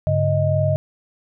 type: tone cluster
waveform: sine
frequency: 99.6 / 141.9 / 624 Hz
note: G2 / C#3 / D#5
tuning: +28 / +41 / +5 cents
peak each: -20 dBFS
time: 0.07-0.76 s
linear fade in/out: 0 ms
effects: none